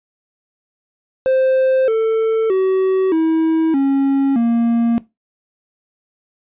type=tone with pitch steps; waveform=triangle; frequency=523.3 / 445.2 / 378.7 / 322.1 / 274 / 233.1 Hz; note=C5 / A4 / F#4 / E4 / C#4 / A#3; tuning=0 / +20 / +40 / -40 / -20 / 0 cents; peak=-10 dBFS; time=1.26-4.98 s; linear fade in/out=0 ms; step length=620 ms; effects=noise-tail reverb RT60 0.2 s tail -18 dB re dry + resampled to 8000 Hz